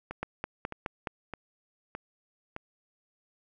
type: two click trains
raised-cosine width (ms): 0.5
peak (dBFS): -17 / -22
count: 5 / 5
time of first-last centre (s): 0.23-1.072 / 0.11-2.564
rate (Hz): 4.75 / 1.63
effects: none